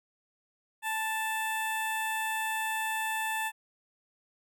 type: tone with notch filter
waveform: 15% pulse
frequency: 880 Hz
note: A5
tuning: in tune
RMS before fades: -32 dBFS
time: 0.82-3.52 s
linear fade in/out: 50 ms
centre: 4600 Hz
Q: 1.1
effects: none